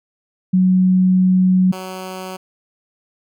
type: tone pair in turn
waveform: sine / 10% pulse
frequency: 185 / 186.61 Hz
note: F#3 / F#3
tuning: 0 / +15 cents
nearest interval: unison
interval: 15 cents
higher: second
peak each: -10 / -19 dBFS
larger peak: first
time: 0.53-1.72 / 1.72-2.37 s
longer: first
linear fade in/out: 10 ms
effects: none